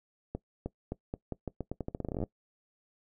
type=accelerating click train; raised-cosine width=2 ms; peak=-21 dBFS; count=22; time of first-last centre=0.35-2.238 s; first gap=310 ms; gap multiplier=0.84; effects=noise-tail reverb RT60 0.1 s tail -20 dB re dry